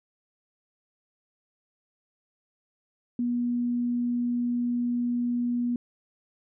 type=tone; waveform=sine; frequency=241.7 Hz; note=B3; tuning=37 cents flat; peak=-24 dBFS; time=3.19-5.76 s; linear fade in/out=2 ms; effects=none